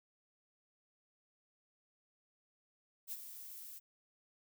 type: noise with ADSR envelope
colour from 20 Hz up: violet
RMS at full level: -41 dBFS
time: 3.07-3.8 s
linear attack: 51 ms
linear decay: 38 ms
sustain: -9 dB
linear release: 27 ms
effects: none